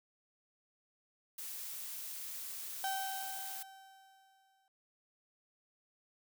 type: noise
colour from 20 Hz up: blue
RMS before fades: -44 dBFS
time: 1.38-3.63 s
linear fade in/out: 5 ms
type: tone with exponential decay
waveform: 35% pulse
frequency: 773 Hz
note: G5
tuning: 24 cents flat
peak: -32 dBFS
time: 2.84-4.68 s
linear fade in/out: 1 ms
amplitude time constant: 400 ms
effects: none